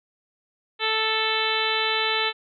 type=harmonic tone; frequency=440 Hz; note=A4; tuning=in tune; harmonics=1 / 2 / 3 / 4 / 5 / 6 / 7 / 8 / 9; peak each=-30 / -30 / -30 / -30 / -30 / -30 / -30 / -30 / -30 dBFS; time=0.79-2.33 s; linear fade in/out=50 ms; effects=none